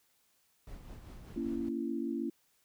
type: noise with tremolo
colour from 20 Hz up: brown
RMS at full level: -47 dBFS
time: 0.67-1.69 s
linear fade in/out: 2 ms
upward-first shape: sine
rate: 5.1 Hz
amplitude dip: 40%
type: chord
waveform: sine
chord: A# diminished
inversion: none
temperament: just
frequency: 233.1 / 279.7 / 335.6 Hz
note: A#3 / C#4 / E4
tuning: 0 / +16 / +31 cents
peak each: -37 dBFS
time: 1.36-2.3 s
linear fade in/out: 5 ms
effects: white hiss -72 dBFS RMS until 2.64 s